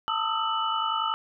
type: tone cluster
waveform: sine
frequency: 895 / 1225 / 1276 / 1326 / 2972 Hz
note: A5 / D#6 / D#6 / E6 / F#7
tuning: +29 / -27 / +43 / +10 / +7 cents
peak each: -30 / -33 / -31 / -30 / -32 dBFS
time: 0.08-1.14 s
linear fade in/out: 0 ms
effects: none